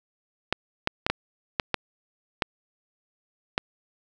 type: clicks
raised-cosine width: 0.3 ms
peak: -6 dBFS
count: 8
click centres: 0.526 / 0.874 / 1.065 / 1.1 / 1.598 / 1.743 / 2.422 / 3.579 s
effects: none